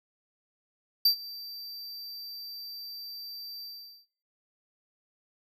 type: tone with ADSR envelope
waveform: square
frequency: 4672 Hz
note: D8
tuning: 10 cents flat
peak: -18 dBFS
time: 1.05-4.06 s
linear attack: 5 ms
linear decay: 94 ms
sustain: -22 dB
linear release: 430 ms
effects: noise-tail reverb RT60 0.4 s tail -20 dB re dry